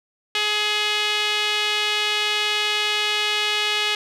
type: tone with band-pass filter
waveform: sawtooth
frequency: 420.6 Hz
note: G#4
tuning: 22 cents sharp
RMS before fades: -22 dBFS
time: 0.35-3.95 s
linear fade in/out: 2 ms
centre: 3100 Hz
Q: 2.2
effects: none